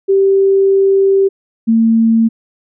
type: tone pair in turn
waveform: sine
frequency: 390 / 226.2 Hz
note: G4 / A3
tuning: -9 / +48 cents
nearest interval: major sixth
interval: 943 cents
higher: first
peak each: -7 dBFS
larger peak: neither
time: 0.08-1.29 / 1.67-2.29 s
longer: first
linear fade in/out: 20 ms
effects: none